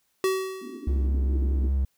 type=tone with exponential decay; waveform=square; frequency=379.5 Hz; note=F#4; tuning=44 cents sharp; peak=-20 dBFS; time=0.24-1.07 s; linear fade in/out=1 ms; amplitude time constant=180 ms
type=band-pass noise; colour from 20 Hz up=pink; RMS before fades=-39 dBFS; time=0.61-1.69 s; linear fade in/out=10 ms; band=220 to 390 Hz; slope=96 dB/octave
type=tone with vibrato; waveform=triangle; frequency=67.3 Hz; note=C2; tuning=49 cents sharp; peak=-19 dBFS; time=0.87-1.85 s; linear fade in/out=5 ms; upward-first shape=sine; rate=4.9 Hz; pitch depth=23 cents each way
effects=white hiss -71 dBFS RMS until 1.97 s